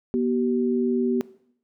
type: tone pair together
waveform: sine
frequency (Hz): 241.8 / 383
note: B3 / G4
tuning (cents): -36 / -40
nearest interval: minor sixth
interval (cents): 796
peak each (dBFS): -22 / -24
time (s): 0.14-1.21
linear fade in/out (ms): 0
effects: noise-tail reverb RT60 0.7 s tail -19 dB re dry